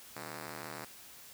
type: ring-modulated tone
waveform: 5% pulse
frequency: 159 Hz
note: D#3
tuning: 38 cents sharp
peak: -28 dBFS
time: 0.16-0.85 s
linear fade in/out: 5 ms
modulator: 36.6 Hz
effects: white hiss -53 dBFS RMS until 1.33 s